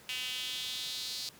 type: tone with high-pass filter sweep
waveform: sawtooth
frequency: 253.4 Hz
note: B3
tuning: 45 cents sharp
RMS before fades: -38 dBFS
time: 0.09-1.29 s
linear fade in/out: 0 ms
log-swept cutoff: 2800 to 4400 Hz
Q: 4
effects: pink hiss -56 dBFS RMS until 1.39 s + high-pass 100 Hz 12 dB/octave